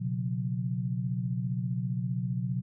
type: chord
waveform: sine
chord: B suspended second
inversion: none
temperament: equal with one note detuned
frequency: 123.47 / 138.59 / 180.67 Hz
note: B2 / C#3 / F#3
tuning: 0 / 0 / -41 cents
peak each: -31 / -35 / -33 dBFS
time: 0-2.62 s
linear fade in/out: 20 ms
effects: none